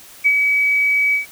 sine tone with ADSR envelope, 2277 Hz, C#7, 46 cents sharp, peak -9 dBFS, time 0.24-1.26 s, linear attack 24 ms, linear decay 57 ms, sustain -4 dB, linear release 120 ms, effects white hiss -42 dBFS RMS until 1.31 s

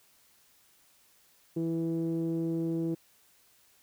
sawtooth tone with low-pass filter, 164.81 Hz, E3, in tune, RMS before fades -31 dBFS, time 1.56-2.95 s, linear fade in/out 10 ms, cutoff 380 Hz, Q 6.5, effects white hiss -64 dBFS RMS until 3.82 s

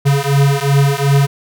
square beating tone pair, 138.59 / 141.29 Hz, C#3 / C#3, 0 / +33 cents, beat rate 2.7 Hz, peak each -14 dBFS, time 0.05-1.27 s, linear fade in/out 20 ms, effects none

